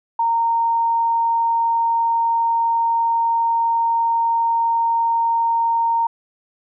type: tone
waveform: sine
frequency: 923 Hz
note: A#5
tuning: 17 cents flat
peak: -15 dBFS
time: 0.19-6.07 s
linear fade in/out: 5 ms
effects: none